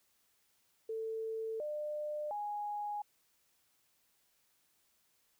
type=tone with pitch steps; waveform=sine; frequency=445.1 / 600 / 829 Hz; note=A4 / D5 / G#5; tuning=+20 / +37 / -3 cents; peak=-36 dBFS; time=0.89-3.02 s; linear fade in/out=5 ms; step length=710 ms; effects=white hiss -74 dBFS RMS until 5.39 s